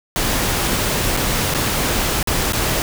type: noise with dropouts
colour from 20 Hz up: pink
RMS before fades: -19 dBFS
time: 0.16-2.82 s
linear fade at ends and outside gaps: 0 ms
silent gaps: 1.166-1.172 / 1.539-1.547 / 2.228-2.273 / 2.523-2.533 s
effects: none